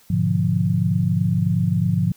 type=chord; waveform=sine; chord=G# diminished seventh; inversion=none; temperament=equal; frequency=103.83 / 123.47 / 146.83 / 174.61 Hz; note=G#2 / B2 / D3 / F3; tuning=0 / 0 / 0 / 0 cents; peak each=-22 / -25 / -23 / -20 dBFS; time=0.1-2.12 s; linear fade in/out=5 ms; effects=white hiss -54 dBFS RMS until 2.16 s